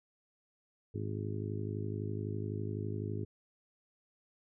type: harmonic tone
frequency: 51.91 Hz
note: G#1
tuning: in tune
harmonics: 2 / 3 / 4 / 5 / 6 / 7 / 8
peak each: -37 / -44 / -46 / -45 / -47 / -45 / -45 dBFS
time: 0.94-3.25 s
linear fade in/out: 10 ms
effects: none